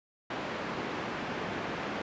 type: band-pass noise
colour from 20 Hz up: pink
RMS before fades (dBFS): -36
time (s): 0.3-2.02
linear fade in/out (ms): 5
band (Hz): 190 to 2300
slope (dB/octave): 12
effects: resampled to 16000 Hz